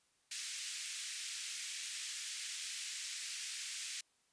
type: band-pass noise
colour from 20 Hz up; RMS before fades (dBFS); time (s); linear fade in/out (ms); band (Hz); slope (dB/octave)
white; -44; 0.31-4.01; 5; 1900 to 8700; 24
effects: white hiss -75 dBFS RMS until 4.32 s + resampled to 22050 Hz